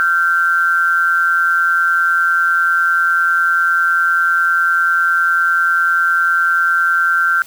sine tone pair together, 1380 / 1550 Hz, F6 / G6, -21 / -20 cents, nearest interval major second, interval 201 cents, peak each -14 dBFS, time 0-7.42 s, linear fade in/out 0 ms, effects white hiss -41 dBFS RMS until 7.46 s

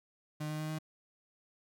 35% pulse tone with pitch steps, 152.1 / 153.51 / 154.94 / 156.38 Hz, D#3 / D#3 / D#3 / D#3, -39 / -23 / -7 / +9 cents, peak -34 dBFS, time 0.4-0.788 s, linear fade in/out 10 ms, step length 97 ms, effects none

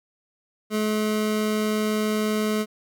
25% pulse tone, 214.1 Hz, A3, 47 cents flat, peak -18 dBFS, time 0.7-2.66 s, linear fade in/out 50 ms, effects none

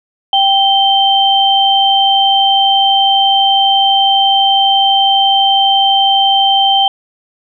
sine tone pair together, 784 / 3122 Hz, G5 / G7, 0 / -8 cents, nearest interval 2 octaves, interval 2392 cents, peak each -10 dBFS, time 0.33-6.88 s, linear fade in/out 2 ms, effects none

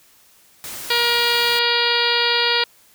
white noise, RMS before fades -32 dBFS, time 0.64-1.59 s, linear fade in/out 0 ms
harmonic tone, 474.9 Hz, A#4, 32 cents sharp, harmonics 1 / 2 / 3 / 4 / 5 / 6 / 7 / 8 / 9 / 10, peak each -25 / -25 / -25 / -25 / -25 / -25 / -25 / -25 / -25 / -25 dBFS, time 0.9-2.64 s, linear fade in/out 5 ms
effects white hiss -53 dBFS RMS until 2.94 s

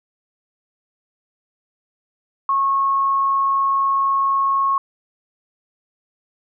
sine tone, 1094 Hz, C#6, 23 cents flat, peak -15 dBFS, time 2.49-4.78 s, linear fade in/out 2 ms, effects none

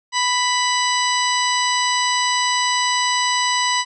harmonic tone, 990 Hz, B5, 4 cents sharp, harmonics 1 / 2 / 3 / 4 / 5 / 6 / 8, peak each -20 / -23 / -25 / -26 / -27 / -28 / -29 dBFS, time 0.12-3.85 s, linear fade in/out 50 ms, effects none

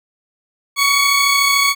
20% pulse tone pair together, 1125.3 / 2217 Hz, C#6 / C#7, +26 / 0 cents, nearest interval octave, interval 1174 cents, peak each -10 dBFS, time 0.76-1.75 s, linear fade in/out 50 ms, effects none

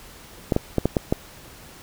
clicks, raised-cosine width 2 ms, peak -5 dBFS, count 6, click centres 0.522 / 0.564 / 0.783 / 0.856 / 0.968 / 1.125 s, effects pink hiss -45 dBFS RMS until 1.82 s

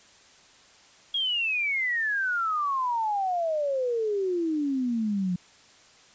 sine exponential sweep, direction down, 3317 to 174.61 Hz, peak -24 dBFS, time 1.14-5.36 s, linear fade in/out 5 ms, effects white hiss -55 dBFS RMS until 6.14 s + resampled to 16000 Hz

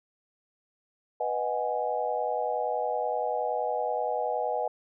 sine chord, G# minor seventh, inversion first, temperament equal, 493.9 / 622.3 / 740 / 830.6 Hz, B4 / D#5 / F#5 / G#5, 0 / 0 / 0 / 0 cents, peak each -32 dBFS, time 1.2-4.68 s, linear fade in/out 5 ms, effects none

